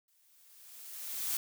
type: noise with exponential growth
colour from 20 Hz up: blue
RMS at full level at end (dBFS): -32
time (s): 0.08-1.37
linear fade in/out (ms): 2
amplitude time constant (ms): 280
effects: none